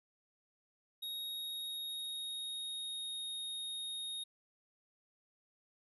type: tone with pitch glide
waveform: square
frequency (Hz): 3760 to 3725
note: A#7 to A#7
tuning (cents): +14 to -2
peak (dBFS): -40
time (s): 1.02-4.24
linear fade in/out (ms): 10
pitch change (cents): -16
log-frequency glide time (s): 1.24-3.32
effects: none